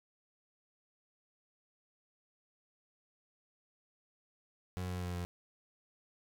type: tone with pitch steps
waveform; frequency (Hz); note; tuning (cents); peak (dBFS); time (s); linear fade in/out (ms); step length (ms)
30% pulse; 91.1 / 90.16 / 89.23 / 88.3; F#2 / F#2 / F2 / F2; -26 / -44 / +38 / +20; -34; 4.77-5.25; 0; 120
effects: none